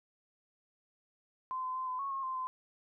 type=tone with pitch steps; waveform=sine; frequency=1033 / 1024 / 1035 / 1016 / 1103 / 1081 / 1043 / 1029 Hz; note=C6 / C6 / C6 / B5 / C#6 / C#6 / C6 / C6; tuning=-22 / -38 / -19 / +49 / -9 / -44 / -6 / -29 cents; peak=-34 dBFS; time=1.51-2.47 s; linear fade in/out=0 ms; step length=120 ms; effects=none